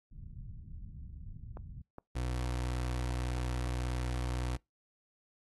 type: low-pass noise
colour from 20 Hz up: pink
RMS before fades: -46 dBFS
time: 0.11-1.82 s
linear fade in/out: 10 ms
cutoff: 160 Hz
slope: 24 dB/octave
type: clicks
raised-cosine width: 1 ms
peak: -31 dBFS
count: 5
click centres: 1.571 / 1.984 / 3.109 / 3.379 / 3.67 s
type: tone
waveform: 30% pulse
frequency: 61.74 Hz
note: B1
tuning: in tune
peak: -30 dBFS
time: 2.15-4.57 s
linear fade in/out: 10 ms
effects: noise-tail reverb RT60 0.2 s tail -26 dB re dry + AAC 32 kbps